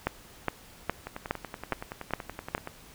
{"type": "two click trains", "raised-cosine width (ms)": 0.5, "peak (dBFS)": [-21, -11], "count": [18, 7], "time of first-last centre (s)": [[1.07, 2.674], [0.07, 2.549]], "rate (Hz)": [10.6, 2.42], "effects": ["pink hiss -52 dBFS RMS until 2.94 s"]}